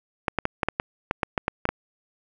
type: clicks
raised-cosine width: 0.5 ms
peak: -7 dBFS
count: 12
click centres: 0.282 / 0.387 / 0.454 / 0.632 / 0.686 / 0.799 / 1.111 / 1.232 / 1.378 / 1.481 / 1.654 / 1.69 s
effects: none